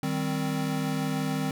square chord, C minor, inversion first, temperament equal, 155.56 / 196 / 261.6 Hz, Eb3 / G3 / C4, 0 / 0 / 0 cents, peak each -31 / -34 / -31 dBFS, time 0.03-1.51 s, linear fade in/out 2 ms, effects none

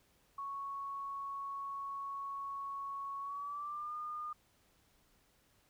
sine tone with pitch glide, 1108.7 to 1216 Hz, C#6 to D#6, 0 to -40 cents, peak -39 dBFS, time 0.38-4.33 s, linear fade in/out 5 ms, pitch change +160 cents, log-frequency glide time 3.2-3.95 s, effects pink hiss -71 dBFS RMS until 5.69 s

